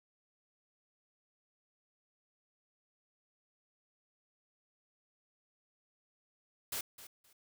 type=noise with echo; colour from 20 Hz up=white; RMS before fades=-38 dBFS; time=6.72-6.81 s; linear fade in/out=5 ms; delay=260 ms; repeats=2; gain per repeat=-14 dB; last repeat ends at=7.33 s; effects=none